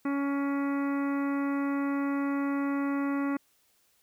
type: harmonic tone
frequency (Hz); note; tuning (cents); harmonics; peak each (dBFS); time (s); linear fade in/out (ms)
280; C#4; +18; 1 / 2 / 3 / 4 / 5 / 6 / 7 / 8 / 9; -27 / -40 / -43 / -39 / -42 / -52 / -44 / -53 / -52; 0.05-3.37; 5
effects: white hiss -68 dBFS RMS until 4.02 s